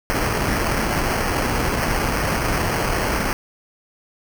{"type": "noise with sample-and-hold", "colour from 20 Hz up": "pink", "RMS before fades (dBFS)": -21, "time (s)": [0.1, 3.33], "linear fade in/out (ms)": 0, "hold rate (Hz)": 3675, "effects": []}